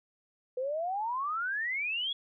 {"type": "exponential sweep", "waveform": "sine", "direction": "up", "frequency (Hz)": [492.8, 3407], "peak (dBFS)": -30, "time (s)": [0.57, 2.13], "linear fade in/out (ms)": 5, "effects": []}